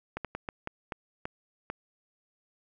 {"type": "slowing click train", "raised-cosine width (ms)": 0.5, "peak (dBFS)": -19, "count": 8, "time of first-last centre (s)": [0.17, 1.7], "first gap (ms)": 77, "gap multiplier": 1.34, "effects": []}